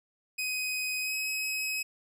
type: tone with pitch glide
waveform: sawtooth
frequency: 2512 to 2549 Hz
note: D#7 to D#7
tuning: +16 to +41 cents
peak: -27 dBFS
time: 0.38-1.83 s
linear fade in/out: 10 ms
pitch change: +25 cents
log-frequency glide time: 1.01-1.15 s
effects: none